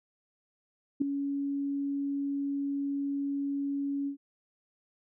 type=tone with ADSR envelope; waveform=sine; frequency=280.4 Hz; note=C#4; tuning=20 cents sharp; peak=-20 dBFS; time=1-4.17 s; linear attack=17 ms; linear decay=4 ms; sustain=-9 dB; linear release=100 ms; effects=none